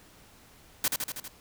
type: noise with echo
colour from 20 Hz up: white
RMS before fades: -26 dBFS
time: 0.84-0.88 s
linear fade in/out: 2 ms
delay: 80 ms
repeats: 5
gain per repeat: -3 dB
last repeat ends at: 1.28 s
effects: pink hiss -56 dBFS RMS until 1.4 s